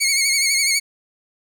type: tone with vibrato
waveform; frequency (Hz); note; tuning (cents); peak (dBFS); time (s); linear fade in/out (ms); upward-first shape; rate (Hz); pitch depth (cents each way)
15% pulse; 2199; C#7; -14; -9; 0-0.8; 20; sine; 12; 57
effects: none